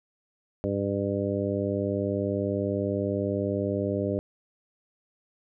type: harmonic tone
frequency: 100 Hz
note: G2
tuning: 35 cents sharp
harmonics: 1 / 2 / 3 / 4 / 5 / 6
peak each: -32 / -32 / -32 / -32 / -32 / -32 dBFS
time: 0.64-4.19 s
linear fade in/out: 0 ms
effects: none